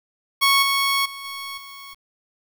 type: tone with level steps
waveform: 15% pulse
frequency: 1105 Hz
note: C#6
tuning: 6 cents flat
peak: -8 / -12 / -27 / -24 / -32 dBFS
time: 0.41-1.95 s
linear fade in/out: 20 ms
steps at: 0.62 / 1.05 / 1.24 / 1.57 s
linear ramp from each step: 10 ms
effects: 8-bit